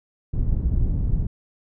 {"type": "low-pass noise", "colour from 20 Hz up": "pink", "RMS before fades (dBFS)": -21, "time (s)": [0.33, 1.27], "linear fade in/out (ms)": 10, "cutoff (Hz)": 120, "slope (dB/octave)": 12, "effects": []}